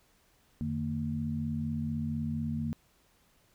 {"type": "tone cluster", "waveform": "sine", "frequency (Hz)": [88.6, 152.8, 228.6], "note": ["F2", "D#3", "A#3"], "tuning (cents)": [25, -31, -34], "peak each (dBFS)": [-38, -35, -33], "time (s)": [0.61, 2.73], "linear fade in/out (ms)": 0, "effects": ["pink hiss -67 dBFS RMS until 3.54 s"]}